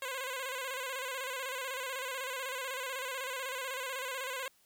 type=tone with vibrato; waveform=10% pulse; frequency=522 Hz; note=C5; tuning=4 cents flat; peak=-28 dBFS; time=0.02-4.48 s; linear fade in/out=2 ms; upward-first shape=square; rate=16 Hz; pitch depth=62 cents each way; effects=white hiss -68 dBFS RMS until 4.65 s